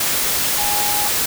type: tone in noise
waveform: sine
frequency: 827 Hz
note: G#5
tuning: 8 cents flat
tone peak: -23 dBFS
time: 0.58-1.08 s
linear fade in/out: 5 ms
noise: white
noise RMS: -19 dBFS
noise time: 0-1.26 s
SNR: -7 dB
effects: none